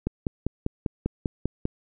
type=click train; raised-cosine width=3 ms; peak=-12 dBFS; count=9; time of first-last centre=0.07-1.654 s; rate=5.05 Hz; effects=none